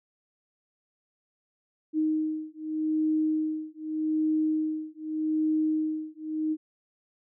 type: beating tone pair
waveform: sine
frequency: 311.1 / 311.93 Hz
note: D#4 / D#4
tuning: 0 / +4 cents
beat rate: 0.83 Hz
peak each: -28 / -28 dBFS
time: 1.93-6.57 s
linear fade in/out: 50 ms
effects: none